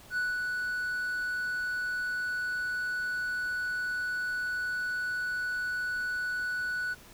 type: tone with ADSR envelope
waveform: triangle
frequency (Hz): 1480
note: F#6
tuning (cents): 0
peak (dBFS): -25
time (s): 0.1-6.95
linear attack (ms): 70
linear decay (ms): 200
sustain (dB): -3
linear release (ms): 25
effects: pink hiss -53 dBFS RMS until 7.13 s